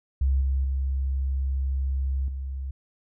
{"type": "tone with level steps", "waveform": "sine", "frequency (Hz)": 67, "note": "C2", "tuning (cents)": 42, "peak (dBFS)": [-19, -21, -23, -29], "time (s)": [0.21, 2.71], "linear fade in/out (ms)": 5, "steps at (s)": [0.41, 0.64, 2.28], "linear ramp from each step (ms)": 2, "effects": []}